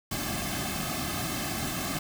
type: noise with comb filter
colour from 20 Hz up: pink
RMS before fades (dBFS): -32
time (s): 0.11-1.99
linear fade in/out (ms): 5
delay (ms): 2.1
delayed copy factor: -0.9
effects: none